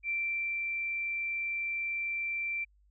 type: tone with ADSR envelope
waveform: sine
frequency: 2349 Hz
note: D7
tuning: in tune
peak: -29 dBFS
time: 0.03-2.65 s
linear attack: 61 ms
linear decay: 520 ms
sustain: -2 dB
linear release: 17 ms
effects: added 50 Hz sine -62 dBFS peak until 2.9 s